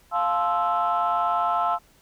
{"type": "chord", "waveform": "sine", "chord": "F major seventh", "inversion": "none", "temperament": "equal with one note detuned", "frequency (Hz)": [698.5, 867.9, 1046.5, 1318.5], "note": ["F5", "A5", "C6", "E6"], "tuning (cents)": [0, -24, 0, 0], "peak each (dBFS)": [-24, -26, -27, -24], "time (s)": [0.11, 1.79], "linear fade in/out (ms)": 50, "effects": ["tanh soft clip ceiling -14 dBFS", "pink hiss -58 dBFS RMS until 2.01 s"]}